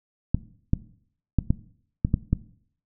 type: clicks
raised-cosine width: 5 ms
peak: -7 dBFS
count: 7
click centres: 0.346 / 0.734 / 1.387 / 1.505 / 2.049 / 2.141 / 2.33 s
effects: noise-tail reverb RT60 0.6 s tail -18 dB re dry